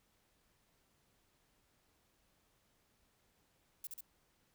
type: noise with echo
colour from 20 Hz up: violet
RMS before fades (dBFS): -44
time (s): 3.84-3.87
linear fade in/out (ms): 2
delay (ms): 69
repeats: 2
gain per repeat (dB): -2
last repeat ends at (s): 4.008
effects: pink hiss -75 dBFS RMS until 4.54 s